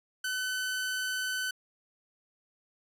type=tone; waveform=sawtooth; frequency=1512 Hz; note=F#6; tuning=37 cents sharp; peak=-27 dBFS; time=0.24-1.51 s; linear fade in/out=5 ms; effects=resampled to 32000 Hz